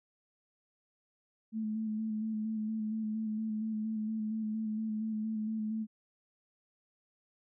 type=tone with vibrato; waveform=sine; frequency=217.7 Hz; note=A3; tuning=18 cents flat; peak=-32 dBFS; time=1.52-5.87 s; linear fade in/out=50 ms; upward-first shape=square; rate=4.3 Hz; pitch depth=22 cents each way; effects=none